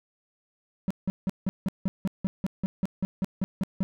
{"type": "tone bursts", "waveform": "triangle", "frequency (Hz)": 190, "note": "F#3", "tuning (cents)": 46, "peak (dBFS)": -21, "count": 16, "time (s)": [0.88, 3.83], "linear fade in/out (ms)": 0, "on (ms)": 25, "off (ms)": 170, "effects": []}